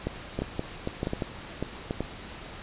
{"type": "clicks", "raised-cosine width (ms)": 2, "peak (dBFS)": -15, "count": 12, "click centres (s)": [0.07, 0.39, 0.42, 0.594, 0.874, 1.031, 1.071, 1.134, 1.222, 1.626, 1.909, 2.006], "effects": ["pink hiss -42 dBFS RMS until 2.62 s", "resampled to 8000 Hz"]}